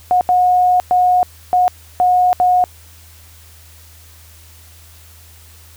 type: tone bursts at uneven times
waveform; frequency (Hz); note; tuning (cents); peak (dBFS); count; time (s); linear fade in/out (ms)
sine; 725; F#5; -35; -9; 6; 0.11-0.21 / 0.29-0.8 / 0.91-1.23 / 1.53-1.68 / 2-2.33 / 2.4-2.64; 0
effects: added 81 Hz sine -42 dBFS peak until 5.76 s + white hiss -45 dBFS RMS until 5.76 s